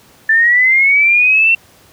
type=linear sweep; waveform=sine; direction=up; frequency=1758 to 2718 Hz; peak=-7 dBFS; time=0.29-1.55 s; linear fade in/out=5 ms; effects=pink hiss -46 dBFS RMS until 1.92 s + high-pass 80 Hz 12 dB/octave